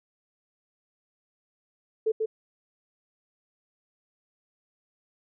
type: tone with echo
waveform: sine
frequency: 440 Hz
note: A4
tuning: in tune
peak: -21 dBFS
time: 2.06-2.12 s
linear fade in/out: 10 ms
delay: 140 ms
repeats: 1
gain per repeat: -3 dB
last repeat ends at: 2.26 s
effects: none